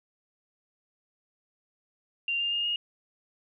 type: tone with pitch steps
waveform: sine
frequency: 2779 / 2805 / 2831 / 2857 Hz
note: F7 / F7 / F7 / F7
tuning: -9 / +7 / +23 / +39 cents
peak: -26 dBFS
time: 2.28-2.76 s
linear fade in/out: 2 ms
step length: 120 ms
effects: none